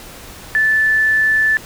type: tone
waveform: sine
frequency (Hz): 1752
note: A6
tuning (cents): -8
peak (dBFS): -11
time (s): 0.55-1.57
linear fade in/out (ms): 0
effects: pink hiss -36 dBFS RMS until 1.65 s